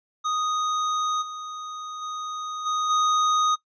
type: tone with level steps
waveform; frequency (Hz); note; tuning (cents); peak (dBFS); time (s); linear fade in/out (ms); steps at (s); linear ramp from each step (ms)
square; 1244.5; D#6; 0; -24 / -34 / -31 / -24 / -20; 0.24-3.56; 20; 1.21 / 2.01 / 2.65 / 2.89; 20
effects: noise-tail reverb RT60 0.1 s tail -18 dB re dry + resampled to 16000 Hz